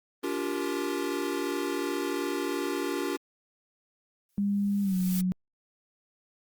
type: chord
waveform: square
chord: G minor seventh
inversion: second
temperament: equal with one note detuned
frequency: 286.5 / 349.2 / 392 / 466.2 Hz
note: D4 / F4 / G4 / Bb4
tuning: -43 / 0 / 0 / 0 cents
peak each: -34 / -34 / -35 / -39 dBFS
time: 0.23-3.17 s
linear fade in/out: 10 ms
type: noise with exponential growth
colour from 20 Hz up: blue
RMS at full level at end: -34 dBFS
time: 4.29-5.21 s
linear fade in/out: 2 ms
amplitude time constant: 200 ms
type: tone with pitch glide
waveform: sine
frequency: 201.6 to 183.8 Hz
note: G3 to F#3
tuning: +49 to -11 cents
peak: -24 dBFS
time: 4.38-5.32 s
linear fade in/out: 0 ms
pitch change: -160 cents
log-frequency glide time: 4.82-4.97 s
effects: Opus 32 kbps